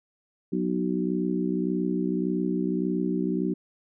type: harmonic tone with a mistuned harmonic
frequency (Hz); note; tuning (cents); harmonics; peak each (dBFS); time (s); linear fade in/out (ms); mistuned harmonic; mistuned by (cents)
61.74; B1; 0; 3 / 4 / 5 / 6; -28 / -30 / -29 / -31; 0.52-3.54; 10; 6; +24
effects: none